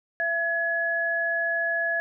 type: tone pair together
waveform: sine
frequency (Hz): 671.5 / 1692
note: E5 / G#6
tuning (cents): +32 / +32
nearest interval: octave + major third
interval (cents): 1600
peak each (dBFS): -29 / -24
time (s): 0.2-2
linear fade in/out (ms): 0
effects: none